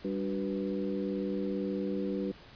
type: harmonic tone with a mistuned harmonic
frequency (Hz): 98.2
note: G2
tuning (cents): +4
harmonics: 2 / 3 / 4 / 5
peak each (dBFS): -34 / -36 / -37 / -38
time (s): 0.04-2.32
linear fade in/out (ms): 10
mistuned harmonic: 4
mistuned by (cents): -82
effects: pink hiss -53 dBFS RMS until 2.55 s + resampled to 11025 Hz